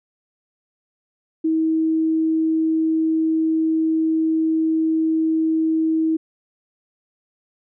sine tone, 320 Hz, D#4, 49 cents sharp, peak -16 dBFS, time 1.44-6.17 s, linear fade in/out 10 ms, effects none

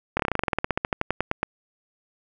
slowing click train, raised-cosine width 0.5 ms, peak -7 dBFS, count 22, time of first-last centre 0.17-1.431 s, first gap 25 ms, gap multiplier 1.08, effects none

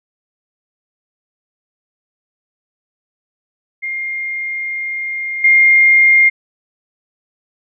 sine tone with level steps, 2119 Hz, C7, 21 cents sharp, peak -19 / -6 dBFS, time 3.82-6.3 s, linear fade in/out 20 ms, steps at 5.44 s, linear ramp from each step 5 ms, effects none

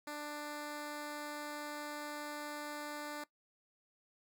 10% pulse tone, 295.9 Hz, D4, 13 cents sharp, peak -33 dBFS, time 0.07-3.24 s, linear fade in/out 5 ms, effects noise-tail reverb RT60 0.1 s tail -19 dB re dry

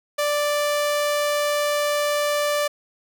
sawtooth tone, 587.3 Hz, D5, in tune, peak -16 dBFS, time 0.18-2.68 s, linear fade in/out 10 ms, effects none

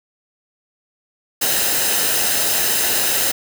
white noise with comb filter, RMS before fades -18 dBFS, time 1.41-3.32 s, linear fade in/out 10 ms, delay 0.88 ms, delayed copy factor -0.5, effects none

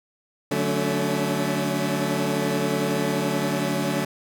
20% pulse chord, D major seventh, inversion none, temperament equal with one note detuned, 146.83 / 185 / 220 / 282.4 Hz, D3 / F#3 / A3 / C#4, 0 / 0 / 0 / +32 cents, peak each -23 dBFS, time 0.51-4.05 s, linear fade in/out 5 ms, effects none

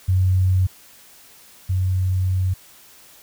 sine tone pair in turn, 92.9 / 92.9 Hz, F#2 / F#2, +7 / +7 cents, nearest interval unison, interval 0 cents, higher neither, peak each -14 / -17 dBFS, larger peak first, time 0.08-0.67 / 1.69-2.54 s, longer second, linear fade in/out 10 ms, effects white hiss -48 dBFS RMS until 3.22 s

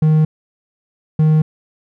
triangle tone pair in turn, 155.56 / 155.56 Hz, D#3 / D#3, 0 / 0 cents, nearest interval unison, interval 0 cents, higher neither, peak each -7 dBFS, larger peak neither, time 0.02-0.25 / 1.19-1.42 s, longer neither, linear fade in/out 5 ms, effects none

